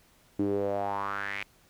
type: tone with band-pass filter sweep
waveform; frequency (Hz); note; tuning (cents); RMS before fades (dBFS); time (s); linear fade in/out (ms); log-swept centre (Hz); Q
sawtooth; 100; G2; +35; -31; 0.39-1.43; 0; 300 to 2400; 4.9
effects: pink hiss -62 dBFS RMS until 1.69 s